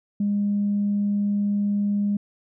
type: tone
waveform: sine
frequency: 203.9 Hz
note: G#3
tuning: 32 cents flat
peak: -19 dBFS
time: 0.2-2.17 s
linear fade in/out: 5 ms
effects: tanh soft clip ceiling -15 dBFS